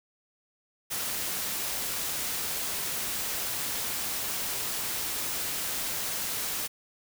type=noise; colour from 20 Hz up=white; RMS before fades=-32 dBFS; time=0.9-6.68 s; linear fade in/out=20 ms; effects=none